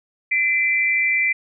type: tone pair together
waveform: sine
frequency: 2037 / 2349 Hz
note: C7 / D7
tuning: -47 / 0 cents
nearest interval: major second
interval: 247 cents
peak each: -19 dBFS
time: 0.31-1.33 s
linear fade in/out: 10 ms
effects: none